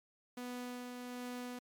sawtooth tone with tremolo, 246.9 Hz, B3, in tune, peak -37 dBFS, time 0.37-1.59 s, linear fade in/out 5 ms, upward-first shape sine, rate 1.3 Hz, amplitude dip 30%, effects MP3 96 kbps

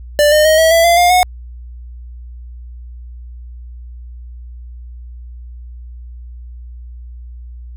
square tone with pitch steps, 590 / 608 / 626.5 / 645.6 / 665.3 / 685.6 / 706.5 / 728.1 Hz, D5 / D#5 / D#5 / E5 / E5 / F5 / F5 / F#5, +8 / -40 / +12 / -36 / +16 / -32 / +20 / -28 cents, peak -8 dBFS, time 0.19-1.23 s, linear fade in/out 0 ms, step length 130 ms, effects added 60 Hz sine -29 dBFS peak until 7.76 s

